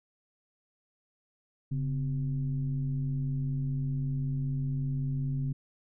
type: tone with frequency modulation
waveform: sine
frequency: 138.59 Hz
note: C#3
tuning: in tune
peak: -28 dBFS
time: 1.71-5.53 s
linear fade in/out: 10 ms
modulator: 116 Hz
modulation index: 0.55
effects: none